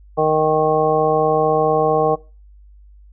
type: harmonic tone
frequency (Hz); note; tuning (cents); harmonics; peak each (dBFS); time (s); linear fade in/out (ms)
155.56; D#3; 0; 1 / 2 / 3 / 4 / 5 / 7; -25 / -27 / -16 / -20 / -19 / -24; 0.17-2.16; 20
effects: noise-tail reverb RT60 0.3 s tail -20 dB re dry + added 50 Hz sine -42 dBFS peak until 3.12 s